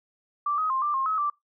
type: tone with pitch steps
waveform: sine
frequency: 1170 / 1262 / 1056 / 1182 / 1068 / 1280 / 1172 Hz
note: D6 / D#6 / C6 / D6 / C6 / D#6 / D6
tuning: -7 / +24 / +16 / +11 / +35 / +49 / -4 cents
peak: -23 dBFS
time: 0.46-1.3 s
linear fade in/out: 5 ms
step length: 120 ms
effects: noise-tail reverb RT60 0.2 s tail -25 dB re dry